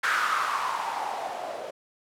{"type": "noise with low-pass filter sweep", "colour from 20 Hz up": "violet", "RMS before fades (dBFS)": -29, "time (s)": [0.03, 1.71], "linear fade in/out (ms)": 10, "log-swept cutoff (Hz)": [1500, 570], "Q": 5.4, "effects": []}